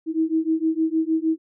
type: beating tone pair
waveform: sine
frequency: 317.8 / 324.3 Hz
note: D#4 / E4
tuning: +37 / -28 cents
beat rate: 6.5 Hz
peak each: -22 dBFS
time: 0.06-1.38 s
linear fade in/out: 50 ms
effects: none